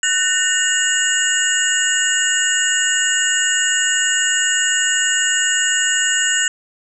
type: tone cluster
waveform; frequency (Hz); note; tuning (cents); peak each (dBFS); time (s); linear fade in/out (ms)
sine; 1493 / 1825 / 2854 / 6880 / 7660; F#6 / A#6 / F7 / A8 / A#8; +15 / -37 / +37 / -40 / +46; -21; 0.03-6.48; 2
effects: none